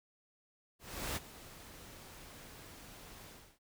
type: noise with ADSR envelope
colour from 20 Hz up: pink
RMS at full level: -37 dBFS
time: 0.79-3.59 s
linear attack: 370 ms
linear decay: 31 ms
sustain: -16 dB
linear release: 300 ms
effects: none